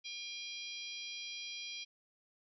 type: harmonic tone with a mistuned harmonic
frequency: 810 Hz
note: G#5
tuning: 43 cents flat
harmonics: 3 / 4 / 5 / 6 / 7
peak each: -47 / -46 / -51 / -49 / -52 dBFS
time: 0.04-1.85 s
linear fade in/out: 20 ms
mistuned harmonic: 3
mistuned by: -22 cents
effects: none